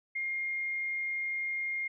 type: tone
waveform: sine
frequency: 2126 Hz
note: C7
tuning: 27 cents sharp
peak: -31 dBFS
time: 0.15-1.88 s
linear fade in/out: 10 ms
effects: none